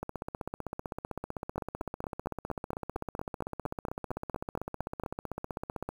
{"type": "two click trains", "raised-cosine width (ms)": 1, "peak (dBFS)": [-19, -21], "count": [16, 93], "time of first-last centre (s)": [[1.58, 5.036], [0.03, 5.89]], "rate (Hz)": [4.34, 15.7], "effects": ["8-bit"]}